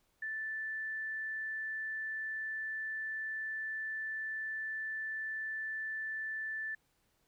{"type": "tone", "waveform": "sine", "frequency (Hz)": 1759, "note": "A6", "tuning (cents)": -1, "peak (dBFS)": -36, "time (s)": [0.22, 6.75], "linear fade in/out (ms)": 5, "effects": ["pink hiss -75 dBFS RMS until 7.27 s"]}